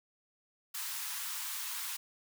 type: high-pass noise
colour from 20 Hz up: white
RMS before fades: -39 dBFS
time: 0.74-1.97 s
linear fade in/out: 10 ms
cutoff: 850 Hz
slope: 96 dB/octave
effects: none